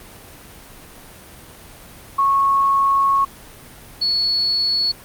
sine tone pair in turn, 1100 / 4400 Hz, C#6 / C#8, -14 / -14 cents, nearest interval 2 octaves, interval 2400 cents, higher second, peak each -13 / -16 dBFS, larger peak first, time 2.18-3.25 / 4.01-4.92 s, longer first, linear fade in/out 10 ms, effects pink hiss -41 dBFS RMS until 5.04 s + Opus 32 kbps

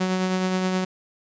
sawtooth tone with tremolo, 185.7 Hz, F#3, 7 cents sharp, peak -16 dBFS, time 0-0.85 s, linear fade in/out 10 ms, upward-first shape triangle, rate 9.5 Hz, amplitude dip 35%, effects resampled to 16000 Hz

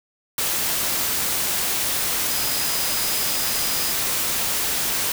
sine tone in noise, 4978 Hz, D#8, in tune, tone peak -31 dBFS, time 2.3-3.92 s, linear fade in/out 2 ms, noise white, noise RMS -23 dBFS, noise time 0.38-5.12 s, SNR -11 dB, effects none

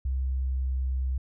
sine tone with pitch glide, 65.4 to 64.91 Hz, C2 to C2, 0 to -13 cents, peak -25 dBFS, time 0.05-1.18 s, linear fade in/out 5 ms, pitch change -13 cents, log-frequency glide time 0.2-0.76 s, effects none

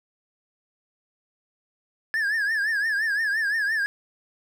triangle tone with vibrato, 1711 Hz, A6, 49 cents flat, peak -20 dBFS, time 2.14-3.86 s, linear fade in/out 0 ms, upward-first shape triangle, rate 5.8 Hz, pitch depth 140 cents each way, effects none

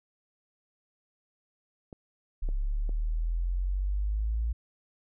clicks, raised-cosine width 2 ms, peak -30 dBFS, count 3, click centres 1.928 / 2.489 / 2.893 s
sine exponential sweep, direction up, 33.29 to 57.5 Hz, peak -26 dBFS, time 2.42-4.53 s, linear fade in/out 10 ms
effects none

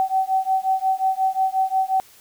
sine beating tone pair, 760 / 765.6 Hz, F#5 / G5, +46 / -41 cents, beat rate 5.6 Hz, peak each -21 dBFS, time 0-2 s, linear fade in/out 0 ms, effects white hiss -50 dBFS RMS until 2.2 s

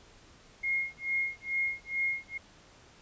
sine tone with tremolo, 2146 Hz, C7, 43 cents sharp, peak -26 dBFS, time 0.63-2.38 s, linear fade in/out 10 ms, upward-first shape sine, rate 2.3 Hz, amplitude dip 100%, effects pink hiss -57 dBFS RMS until 3.01 s + resampled to 16000 Hz

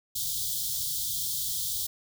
white band-stop noise, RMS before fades -31 dBFS, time 0.15-1.87 s, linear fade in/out 10 ms, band 160 to 3200 Hz, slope 96 dB/octave, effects none

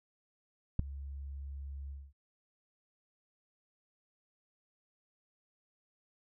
sine tone with ADSR envelope, 69.4 Hz, C#2, 3 cents sharp, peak -17 dBFS, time 0.79-2.13 s, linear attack 4 ms, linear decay 3 ms, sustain -23 dB, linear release 230 ms, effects none

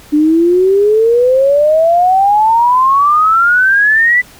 sine exponential sweep, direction up, 293.7 to 2000 Hz, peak -6 dBFS, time 0.12-4.22 s, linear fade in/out 20 ms, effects pink hiss -39 dBFS RMS until 4.39 s

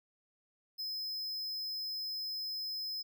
square tone, 5100 Hz, D#8, 42 cents sharp, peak -37 dBFS, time 0.78-3.03 s, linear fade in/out 20 ms, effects none

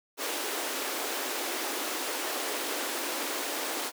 pink high-pass noise, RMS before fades -33 dBFS, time 0.17-3.92 s, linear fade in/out 50 ms, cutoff 280 Hz, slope 48 dB/octave, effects none

